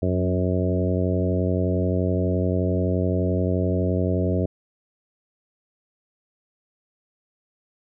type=harmonic tone with a mistuned harmonic; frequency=91.6 Hz; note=F#2; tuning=17 cents flat; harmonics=1 / 2 / 3 / 4 / 5 / 6 / 7; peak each=-23 / -26 / -28 / -29 / -30 / -31 / -31 dBFS; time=0.02-4.46 s; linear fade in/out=5 ms; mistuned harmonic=2; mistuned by=-19 cents; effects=none